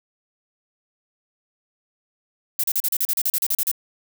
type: noise bursts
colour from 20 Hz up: violet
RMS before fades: -21 dBFS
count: 14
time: 2.59-3.715 s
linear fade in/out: 2 ms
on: 46 ms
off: 37 ms
effects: none